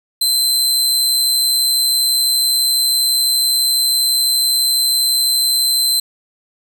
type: tone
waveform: sawtooth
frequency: 4083 Hz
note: C8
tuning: 43 cents flat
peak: -10 dBFS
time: 0.21-6 s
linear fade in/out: 5 ms
effects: none